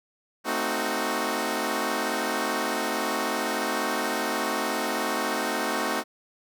10% pulse chord, A diminished seventh, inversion none, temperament equal with one note detuned, 222.3 / 261.6 / 311.1 / 370 Hz, A3 / C4 / Eb4 / Gb4, +18 / 0 / 0 / 0 cents, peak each -23 dBFS, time 0.44-6.04 s, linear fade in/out 50 ms, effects none

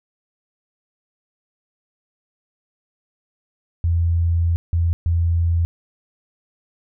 sine tone bursts at uneven times, 84.5 Hz, E2, 43 cents sharp, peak -15 dBFS, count 3, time 3.84-4.56 / 4.73-4.93 / 5.06-5.65 s, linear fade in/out 0 ms, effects none

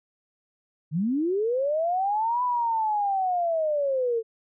sine linear two-way sweep, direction up then down, 139.9 to 1000 to 442.3 Hz, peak -22 dBFS, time 0.91-4.23 s, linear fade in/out 50 ms, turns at 2.43 s, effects none

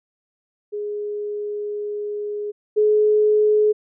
sine tone pair in turn, 415.6 / 424.1 Hz, G#4 / G#4, +1 / +36 cents, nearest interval unison, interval 35 cents, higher second, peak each -24 / -13 dBFS, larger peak second, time 0.72-2.52 / 2.76-3.73 s, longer first, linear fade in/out 20 ms, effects none

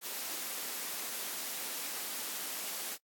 white high-pass noise, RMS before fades -39 dBFS, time 0.01-2.98 s, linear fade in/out 50 ms, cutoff 200 Hz, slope 24 dB/octave, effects noise-tail reverb RT60 0.1 s tail -25 dB re dry + AAC 64 kbps

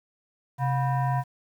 sine tone with frequency modulation, 132.2 Hz, C3, 18 cents sharp, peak -22 dBFS, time 0.58-1.24 s, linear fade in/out 50 ms, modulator 848 Hz, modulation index 0.89, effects 9-bit

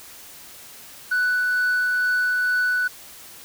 sine tone with tremolo, 1486 Hz, F#6, 7 cents sharp, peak -15 dBFS, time 1.11-2.88 s, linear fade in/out 10 ms, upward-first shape triangle, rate 2.2 Hz, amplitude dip 25%, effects tanh soft clip ceiling -17 dBFS + white hiss -43 dBFS RMS until 3.44 s

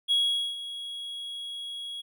triangle tone with ADSR envelope, 3322 Hz, G#7, in tune, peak -18 dBFS, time 0.08-2.02 s, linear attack 34 ms, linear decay 440 ms, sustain -15 dB, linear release 19 ms, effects tanh soft clip ceiling -15 dBFS

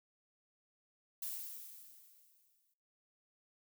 violet noise with exponential decay, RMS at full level -40 dBFS, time 1.22-2.74 s, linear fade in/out 5 ms, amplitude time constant 330 ms, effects noise-tail reverb RT60 0.7 s tail -22 dB re dry

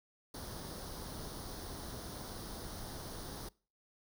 pink noise with comb filter, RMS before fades -45 dBFS, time 0.34-3.49 s, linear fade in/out 5 ms, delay 0.2 ms, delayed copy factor +0.7, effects noise-tail reverb RT60 0.4 s tail -24 dB re dry

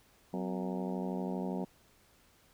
harmonic tone with a mistuned harmonic, 92.5 Hz, F#2, in tune, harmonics 2 / 3 / 4 / 5 / 6 / 7 / 8 / 9 / 10, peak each -36 / -40 / -42 / -44 / -46 / -47 / -48 / -49 / -50 dBFS, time 0.33-1.65 s, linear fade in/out 10 ms, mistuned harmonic 3, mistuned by -130 cents, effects pink hiss -65 dBFS RMS until 2.53 s

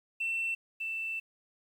sine tone pair in turn, 2690 / 2665 Hz, E7 / E7, +34 / +18 cents, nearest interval unison, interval 16 cents, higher first, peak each -28 / -32 dBFS, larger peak first, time 0.2-0.55 / 0.8-1.2 s, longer second, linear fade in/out 10 ms, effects tanh soft clip ceiling -27 dBFS + 10-bit

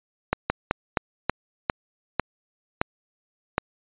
slowing click train, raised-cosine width 0.5 ms, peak -5 dBFS, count 9, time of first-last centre 0.33-3.581 s, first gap 170 ms, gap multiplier 1.24, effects resampled to 8000 Hz

